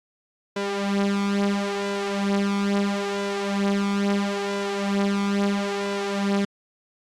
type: tone with flanger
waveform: sawtooth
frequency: 200 Hz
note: G3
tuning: 35 cents sharp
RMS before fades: -24 dBFS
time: 0.56-6.45 s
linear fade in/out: 5 ms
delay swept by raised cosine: 2 to 5.9 ms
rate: 0.75 Hz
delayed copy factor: +0.7
effects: low-pass 6000 Hz 12 dB/octave + AAC 64 kbps